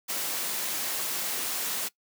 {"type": "noise", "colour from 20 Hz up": "white", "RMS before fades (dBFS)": -31, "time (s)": [0.08, 1.89], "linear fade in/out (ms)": 20, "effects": ["noise-tail reverb RT60 0.1 s tail -20 dB re dry", "high-pass 200 Hz 12 dB/octave"]}